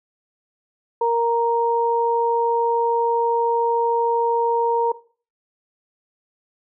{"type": "tone pair together", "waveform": "sine", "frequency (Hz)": [466.5, 933], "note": ["A#4", "A#5"], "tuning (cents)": [1, 1], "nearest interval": "octave", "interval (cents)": 1200, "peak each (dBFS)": -19, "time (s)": [1.01, 4.92], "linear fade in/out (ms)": 5, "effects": ["noise-tail reverb RT60 0.4 s tail -18 dB re dry"]}